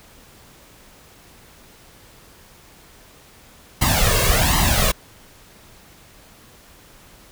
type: noise with flanger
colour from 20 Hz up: pink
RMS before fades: -17 dBFS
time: 3.81-4.92 s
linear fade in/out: 10 ms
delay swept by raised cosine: 1 to 1.86 ms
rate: 1.3 Hz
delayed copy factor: +0.8
effects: pink hiss -48 dBFS RMS until 7.31 s